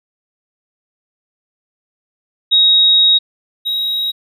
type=tone pair in turn; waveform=sine / triangle; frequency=3780 / 3811 Hz; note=A#7 / A#7; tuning=+23 / +38 cents; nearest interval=unison; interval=15 cents; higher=second; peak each=-7 / -14 dBFS; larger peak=first; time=2.51-3.19 / 3.65-4.12 s; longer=first; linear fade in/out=20 ms; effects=none